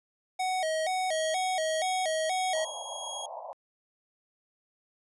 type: tone with vibrato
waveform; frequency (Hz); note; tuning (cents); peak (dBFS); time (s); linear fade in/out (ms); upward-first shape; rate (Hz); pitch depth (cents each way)
square; 687; F5; -29; -28; 0.39-2.65; 10; square; 2.1; 140
type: tone with tremolo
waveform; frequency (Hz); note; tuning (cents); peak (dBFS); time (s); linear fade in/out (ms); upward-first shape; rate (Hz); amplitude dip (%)
20% pulse; 3291; G#7; -16; -31; 1.11-3.26; 5; triangle; 1.6; 40
type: band-pass noise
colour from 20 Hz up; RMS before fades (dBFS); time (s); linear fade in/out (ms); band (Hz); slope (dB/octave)
pink; -41; 2.55-3.53; 0; 550 to 1000; 96
effects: resampled to 24000 Hz